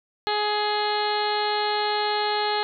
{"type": "harmonic tone", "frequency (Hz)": 419, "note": "G#4", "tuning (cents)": 15, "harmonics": [1, 2, 3, 4, 5, 6, 7, 8, 9, 10], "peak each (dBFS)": [-28, -25, -33, -33, -36, -40, -37, -36, -37, -31], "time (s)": [0.27, 2.63], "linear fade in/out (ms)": 0, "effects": []}